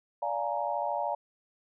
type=chord; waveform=sine; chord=Bb dominant seventh; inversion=first; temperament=just; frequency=582.7 / 699.2 / 839.1 / 932.3 Hz; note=D5 / F5 / Ab5 / Bb5; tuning=-14 / +2 / +18 / 0 cents; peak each=-34 dBFS; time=0.22-1.15 s; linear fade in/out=5 ms; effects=none